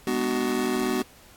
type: chord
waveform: square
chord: G# half-diminished seventh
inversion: none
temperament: just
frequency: 207.7 / 249.2 / 299 / 373.8 Hz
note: G#3 / B3 / D4 / F#4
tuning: 0 / +16 / +31 / +18 cents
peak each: -33 / -28 / -33 / -28 dBFS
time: 0.07-1.02 s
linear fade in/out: 2 ms
effects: pink hiss -52 dBFS RMS until 1.36 s + AAC 64 kbps